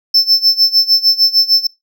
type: tone with tremolo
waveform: triangle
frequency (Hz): 5300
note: E8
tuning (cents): +9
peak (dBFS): -4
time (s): 0.14-1.67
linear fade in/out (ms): 5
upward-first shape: sine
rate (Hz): 6.6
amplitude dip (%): 90
effects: noise-tail reverb RT60 0.2 s tail -23 dB re dry